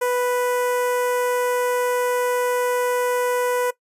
sawtooth tone with notch filter, 493.9 Hz, B4, in tune, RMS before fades -21 dBFS, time 0.01-3.71 s, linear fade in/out 10 ms, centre 4000 Hz, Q 0.65, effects noise-tail reverb RT60 0.1 s tail -19 dB re dry + resampled to 32000 Hz

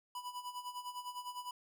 square tone with tremolo, 987.8 Hz, B5, in tune, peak -40 dBFS, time 0.15-1.51 s, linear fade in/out 2 ms, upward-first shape sine, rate 9.9 Hz, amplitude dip 75%, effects none

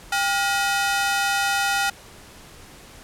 sawtooth ring-modulated tone, 1108.7 Hz, C#6, in tune, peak -13 dBFS, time 0.12-1.9 s, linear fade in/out 5 ms, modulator 312 Hz, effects pink hiss -45 dBFS RMS until 3.03 s + low-pass 12000 Hz 12 dB/octave

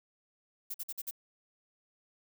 violet noise bursts, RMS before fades -38 dBFS, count 5, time 0.7-1.111 s, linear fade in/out 10 ms, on 43 ms, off 49 ms, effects none

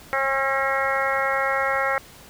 harmonic tone, 270.5 Hz, C#4, 42 cents flat, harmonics 2 / 3 / 4 / 5 / 6 / 7 / 8, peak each -26 / -28 / -30 / -26 / -31 / -27 / -30 dBFS, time 0.13-1.98 s, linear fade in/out 0 ms, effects pink hiss -46 dBFS RMS until 2.29 s

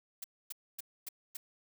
blue noise bursts, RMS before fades -41 dBFS, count 5, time 0.22-1.37 s, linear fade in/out 5 ms, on 22 ms, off 260 ms, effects none

